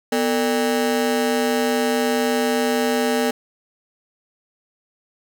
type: ring-modulated tone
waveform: 30% pulse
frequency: 348.8 Hz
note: F4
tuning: 2 cents flat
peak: -12 dBFS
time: 0.12-3.31 s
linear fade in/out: 5 ms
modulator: 102 Hz
effects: none